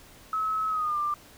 sine tone with pitch glide, 1289 to 1188.9 Hz, E6 to D6, -39 to +21 cents, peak -25 dBFS, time 0.33-1.14 s, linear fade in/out 2 ms, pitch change -140 cents, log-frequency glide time 0.69-0.98 s, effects pink hiss -52 dBFS RMS until 1.37 s

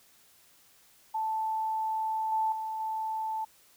sine tone with level steps, 879 Hz, A5, 2 cents flat, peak -28 / -25 / -32 / -30 dBFS, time 1.14-3.45 s, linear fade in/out 10 ms, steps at 2.32 / 2.52 / 2.8 s, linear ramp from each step 2 ms, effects white hiss -61 dBFS RMS until 3.76 s

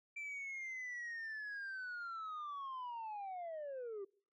sine linear sweep, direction down, 2349 to 380 Hz, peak -40 dBFS, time 0.16-4.05 s, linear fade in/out 10 ms, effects noise-tail reverb RT60 0.5 s tail -25 dB re dry + tanh soft clip ceiling -41 dBFS

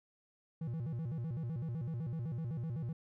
triangle tone with vibrato, 138.59 Hz, C#3, in tune, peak -34 dBFS, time 0.61-2.93 s, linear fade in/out 5 ms, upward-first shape square, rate 7.9 Hz, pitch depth 280 cents each way, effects none

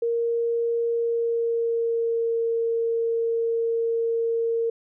sine tone with pitch glide, 466.2 to 459.8 Hz, A#4 to A#4, 0 to -24 cents, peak -21 dBFS, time 0.02-4.7 s, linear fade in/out 5 ms, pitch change -24 cents, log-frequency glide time 0.89-2.38 s, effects none

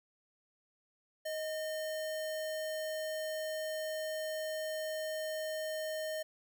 sine tone with sample-and-hold, 626 Hz, D#5, 10 cents sharp, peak -35 dBFS, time 1.25-6.23 s, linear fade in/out 10 ms, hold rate 2450 Hz, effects none

